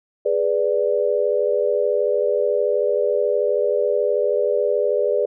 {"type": "chord", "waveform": "sine", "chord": "G# diminished", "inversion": "none", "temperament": "equal", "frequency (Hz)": [415.3, 493.9, 587.3], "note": ["G#4", "B4", "D5"], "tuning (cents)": [0, 0, 0], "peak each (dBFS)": -21, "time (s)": [0.25, 5.26], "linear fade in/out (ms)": 10, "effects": []}